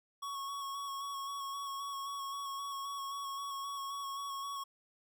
square tone with vibrato, 1108.7 Hz, C#6, in tune, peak -39 dBFS, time 0.22-4.64 s, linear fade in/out 10 ms, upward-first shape square, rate 3.8 Hz, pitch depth 19 cents each way, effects none

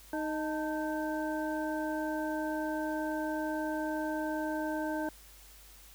harmonic tone with a mistuned harmonic, 310.1 Hz, D#4, 6 cents flat, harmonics 1 / 2 / 3 / 5, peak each -34 / -37 / -39 / -41 dBFS, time 0.13-5.09 s, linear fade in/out 2 ms, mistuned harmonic 3, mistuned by -73 cents, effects added 50 Hz sine -56 dBFS peak until 5.94 s + white hiss -56 dBFS RMS until 5.94 s

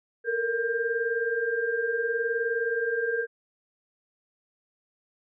sine tone cluster, 449.7 / 469 / 1594 Hz, A4 / A#4 / G6, +38 / +11 / +28 cents, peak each -31 / -28 / -29 dBFS, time 0.24-3.27 s, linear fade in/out 50 ms, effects none

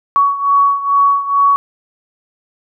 sine beating tone pair, 1122 / 1124.3 Hz, C#6 / C#6, +21 / +24 cents, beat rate 2.3 Hz, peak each -11 / -15 dBFS, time 0.16-1.56 s, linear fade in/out 0 ms, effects none

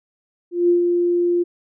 sine tone with ADSR envelope, 349.2 Hz, F4, in tune, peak -11 dBFS, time 0.51-1.44 s, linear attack 180 ms, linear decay 120 ms, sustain -4 dB, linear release 20 ms, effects none

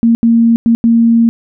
sine tone bursts at uneven times, 230.9 Hz, A#3, 16 cents flat, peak -5 dBFS, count 4, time 0.03-0.15 / 0.23-0.56 / 0.66-0.75 / 0.84-1.29 s, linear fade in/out 0 ms, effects none

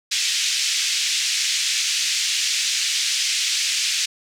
white band-pass noise, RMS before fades -22 dBFS, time 0.11-4.06 s, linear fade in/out 10 ms, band 2200 to 6700 Hz, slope 24 dB/octave, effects none

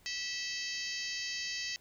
harmonic tone with a mistuned harmonic, 653 Hz, E5, 17 cents flat, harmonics 3 / 4 / 5 / 6 / 7 / 8 / 9 / 10, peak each -42 / -43 / -46 / -46 / -41 / -43 / -49 / -46 dBFS, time 0.06-1.76 s, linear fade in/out 0 ms, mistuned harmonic 5, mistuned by -68 cents, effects pink hiss -64 dBFS RMS until 1.8 s

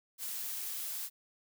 blue noise, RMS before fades -39 dBFS, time 0.18-1.1 s, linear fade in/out 50 ms, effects none

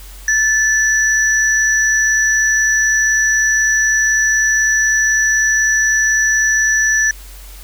sine tone pair together, 1744 / 5882 Hz, A6 / F#8, -16 / -11 cents, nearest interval octave + major sixth, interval 2105 cents, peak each -12 / -17 dBFS, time 0.28-7.11 s, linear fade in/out 2 ms, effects added 47 Hz sine -33 dBFS peak until 7.63 s + white hiss -40 dBFS RMS until 7.63 s

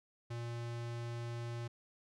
square tone, 118.1 Hz, A#2, 23 cents sharp, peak -40 dBFS, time 0.3-1.68 s, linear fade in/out 10 ms, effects low-pass 7000 Hz 12 dB/octave

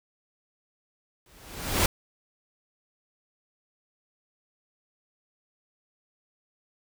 pink noise with exponential growth, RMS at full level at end -20 dBFS, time 1.26-1.86 s, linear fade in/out 2 ms, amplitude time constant 130 ms, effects none

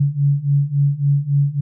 sine beating tone pair, 140 / 143.6 Hz, C#3 / D3, +18 / -39 cents, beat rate 3.6 Hz, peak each -18 / -16 dBFS, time 0-1.61 s, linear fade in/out 10 ms, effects none

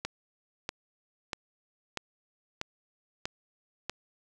click train, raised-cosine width 0.2 ms, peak -15 dBFS, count 7, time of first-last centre 0.05-3.896 s, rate 1.56 Hz, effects none

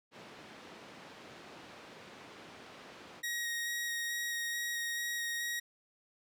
pink low-pass noise, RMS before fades -50 dBFS, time 0.11-3.23 s, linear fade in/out 50 ms, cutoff 3900 Hz, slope 12 dB/octave
sawtooth tone with vibrato, 1885 Hz, A#6, 19 cents sharp, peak -31 dBFS, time 3.23-5.6 s, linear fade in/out 10 ms, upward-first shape square, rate 2.3 Hz, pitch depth 8 cents each way
effects high-pass 200 Hz 12 dB/octave

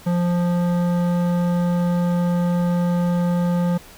sine tone with hard clipping, 175.1 Hz, F3, 5 cents sharp, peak -19 dBFS, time 0.06-3.78 s, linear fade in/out 10 ms, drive 13 dB, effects pink hiss -44 dBFS RMS until 3.97 s

